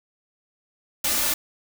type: noise with comb filter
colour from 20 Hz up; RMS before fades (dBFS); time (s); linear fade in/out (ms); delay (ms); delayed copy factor
white; -23; 1.04-1.34; 5; 3.4; +0.8
effects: none